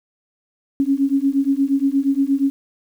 sine beating tone pair, 271.2 / 279.7 Hz, C#4 / C#4, -38 / +16 cents, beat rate 8.5 Hz, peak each -18 dBFS, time 0.8-2.5 s, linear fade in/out 0 ms, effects 8-bit

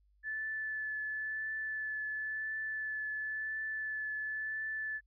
sine tone with vibrato, 1740 Hz, A6, 20 cents flat, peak -35 dBFS, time 0.23-5.01 s, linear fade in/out 50 ms, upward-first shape triangle, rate 0.96 Hz, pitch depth 15 cents each way, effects added 50 Hz sine -66 dBFS peak until 5.06 s

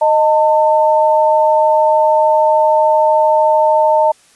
sine tone pair together, 620 / 896.7 Hz, D#5 / A5, -6 / +33 cents, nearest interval tritone, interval 639 cents, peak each -11 dBFS, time 0.01-4.12 s, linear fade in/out 10 ms, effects white hiss -49 dBFS RMS until 4.35 s + resampled to 24000 Hz

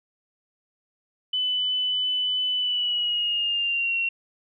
sine tone with pitch glide, 3001 to 2736 Hz, F#7 to F7, +24 to -36 cents, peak -22 dBFS, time 1.33-4.09 s, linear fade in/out 5 ms, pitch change -160 cents, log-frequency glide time 2.56-3.97 s, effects none

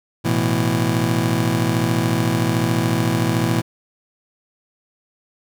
25% pulse chord, A suspended second, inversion none, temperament just, 110 / 123.75 / 165 Hz, A2 / B2 / E3, 0 / +4 / +2 cents, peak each -18 dBFS, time 0.24-3.62 s, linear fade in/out 20 ms, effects none

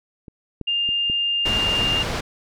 clicks, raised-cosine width 3 ms, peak -26 / -16 / -24 / -19 dBFS, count 4, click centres 0.282 / 0.613 / 0.89 / 1.099 s
sine tone, 2807 Hz, F7, 8 cents sharp, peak -19 dBFS, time 0.67-2.03 s, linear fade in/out 10 ms
pink low-pass noise, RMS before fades -26 dBFS, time 1.45-2.21 s, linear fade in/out 10 ms, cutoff 4900 Hz, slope 12 dB/octave
effects none

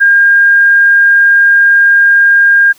sine tone, 1611 Hz, G6, 47 cents sharp, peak -3 dBFS, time 0-2.73 s, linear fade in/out 20 ms, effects white hiss -45 dBFS RMS until 2.78 s

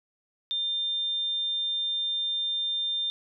sine tone, 3600 Hz, A7, 39 cents sharp, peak -26 dBFS, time 0.51-3.1 s, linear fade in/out 0 ms, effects none

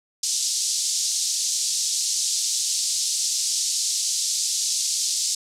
white band-pass noise, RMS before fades -24 dBFS, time 0.23-5.35 s, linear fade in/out 5 ms, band 4500 to 7800 Hz, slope 24 dB/octave, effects low-pass 12000 Hz 12 dB/octave

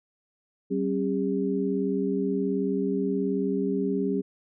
sine tone cluster, 191.3 / 270 / 403.3 Hz, G3 / C#4 / G4, -42 / -45 / +49 cents, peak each -28 dBFS, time 0.7-4.22 s, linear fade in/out 20 ms, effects none

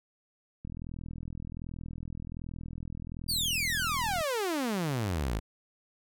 click train, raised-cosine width 5 ms, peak -28 dBFS, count 148, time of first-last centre 0.65-4.209 s, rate 41.3 Hz
sawtooth exponential sweep, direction down, 4814 to 49 Hz, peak -25 dBFS, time 3.28-5.4 s, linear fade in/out 20 ms
effects none

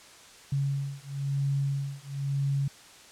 sine beating tone pair, 138.59 / 139.59 Hz, C#3 / C#3, 0 / +12 cents, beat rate 1 Hz, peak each -30 dBFS, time 0.52-2.68 s, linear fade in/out 5 ms, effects white hiss -51 dBFS RMS until 3.11 s + low-pass 8000 Hz 12 dB/octave

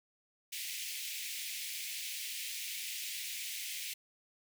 pink high-pass noise, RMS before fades -41 dBFS, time 0.52-3.94 s, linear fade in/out 10 ms, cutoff 2100 Hz, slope 48 dB/octave, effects none

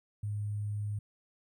sine tone with sample-and-hold, 103.83 Hz, G#2, in tune, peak -32 dBFS, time 0.23-0.99 s, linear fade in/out 5 ms, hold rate 8820 Hz, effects none

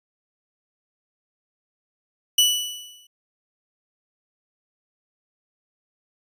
sawtooth tone with exponential decay, 2960 Hz, F#7, in tune, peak -9 dBFS, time 2.38-3.07 s, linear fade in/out 5 ms, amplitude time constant 150 ms, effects resampled to 32000 Hz

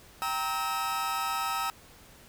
40% pulse chord, E diminished, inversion first, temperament equal with one note detuned, 784 / 932.3 / 1292.1 Hz, G5 / Bb5 / E6, 0 / 0 / -35 cents, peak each -35 / -34 / -30 dBFS, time 0.22-1.7 s, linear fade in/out 0 ms, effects pink hiss -54 dBFS RMS until 2.28 s

